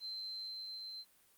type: tone with level ramp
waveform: sine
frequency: 4102 Hz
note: C8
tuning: 35 cents flat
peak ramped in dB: -40 to -44 dBFS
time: 0-1.05 s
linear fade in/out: 50 ms
effects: white hiss -68 dBFS RMS until 1.37 s + Opus 48 kbps